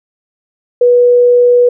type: tone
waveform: sine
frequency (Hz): 487.9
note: B4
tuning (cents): -21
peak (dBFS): -4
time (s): 0.81-1.69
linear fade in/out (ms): 5
effects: none